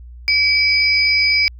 sine tone pair together, 2300 / 4952 Hz, D7 / D#8, -37 / -9 cents, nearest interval octave + minor second, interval 1328 cents, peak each -14 / -16 dBFS, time 0.28-1.48 s, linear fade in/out 0 ms, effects added 60 Hz sine -34 dBFS peak until 1.59 s

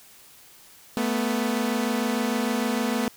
sawtooth tone pair together, 220.3 / 246.9 Hz, A3 / B3, +2 / 0 cents, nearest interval major second, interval 198 cents, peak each -22 dBFS, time 0.97-3.08 s, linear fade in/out 0 ms, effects white hiss -51 dBFS RMS until 3.16 s

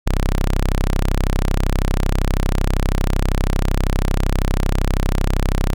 sawtooth tone, 32.7 Hz, C1, in tune, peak -11 dBFS, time 0.06-5.74 s, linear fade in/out 10 ms, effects none

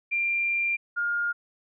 sine tone pair in turn, 2381 / 1415.8 Hz, D7 / F6, +23 / +23 cents, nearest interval major sixth, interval 900 cents, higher first, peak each -23 / -24 dBFS, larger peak first, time 0.11-0.77 / 0.96-1.33 s, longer first, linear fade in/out 20 ms, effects none

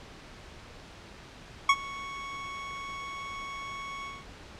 25% pulse tone with ADSR envelope, 1108.7 Hz, C#6, in tune, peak -12 dBFS, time 1.69-4.26 s, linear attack 4 ms, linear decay 54 ms, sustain -21 dB, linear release 210 ms, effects pink hiss -48 dBFS RMS until 4.59 s + low-pass 5000 Hz 12 dB/octave

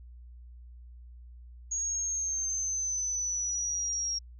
sine exponential sweep, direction down, 6645 to 5588 Hz, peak -29 dBFS, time 1.71-4.19 s, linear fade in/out 10 ms, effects added 60 Hz sine -46 dBFS peak until 4.39 s

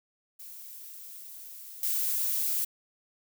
violet noise with level steps, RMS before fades -45 / -29 dBFS, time 0.39-2.65 s, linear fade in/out 10 ms, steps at 1.83 s, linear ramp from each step 2 ms, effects none

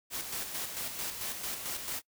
white noise with tremolo, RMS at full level -36 dBFS, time 0.1-2.02 s, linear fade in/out 50 ms, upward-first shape square, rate 4.5 Hz, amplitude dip 45%, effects noise-tail reverb RT60 0.1 s tail -24 dB re dry

